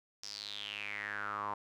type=tone with band-pass filter sweep; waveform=sawtooth; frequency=103.1 Hz; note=G#2; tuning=12 cents flat; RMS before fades=-41 dBFS; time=0.23-1.54 s; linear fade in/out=5 ms; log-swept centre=5500 to 960 Hz; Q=7.3; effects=none